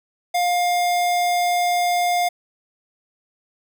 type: tone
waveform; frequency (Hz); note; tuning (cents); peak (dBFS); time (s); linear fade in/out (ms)
square; 707; F5; +21; -18; 0.34-2.29; 10
effects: none